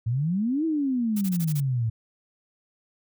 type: exponential two-way sweep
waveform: sine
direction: up then down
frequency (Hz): 108.9 to 329.7 to 108.9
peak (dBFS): -22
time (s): 0.06-1.9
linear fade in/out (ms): 10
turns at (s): 0.65
type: noise bursts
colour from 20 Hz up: blue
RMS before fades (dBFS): -36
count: 6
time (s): 1.16-1.605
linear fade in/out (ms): 10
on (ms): 55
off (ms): 23
effects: none